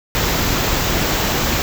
pink band-stop noise, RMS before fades -18 dBFS, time 0.15-1.62 s, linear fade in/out 0 ms, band 7800 to 12000 Hz, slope 96 dB/octave, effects none

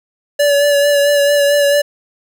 square tone with vibrato, 574 Hz, D5, 40 cents flat, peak -10 dBFS, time 0.39-1.82 s, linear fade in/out 10 ms, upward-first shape sine, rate 4.5 Hz, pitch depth 24 cents each way, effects none

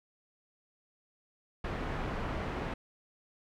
pink low-pass noise, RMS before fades -36 dBFS, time 1.64-2.74 s, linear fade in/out 5 ms, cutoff 1800 Hz, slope 12 dB/octave, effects none

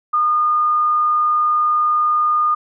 sine tone, 1220 Hz, D#6, 34 cents flat, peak -13 dBFS, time 0.13-2.55 s, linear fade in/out 10 ms, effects none

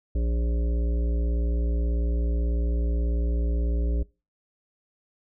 harmonic tone, 58.27 Hz, A#1, in tune, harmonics 1 / 3 / 5 / 7 / 9 / 10, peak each -22 / -37 / -37 / -40 / -44 / -46 dBFS, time 0.15-4.03 s, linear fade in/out 5 ms, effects noise-tail reverb RT60 0.3 s tail -23 dB re dry

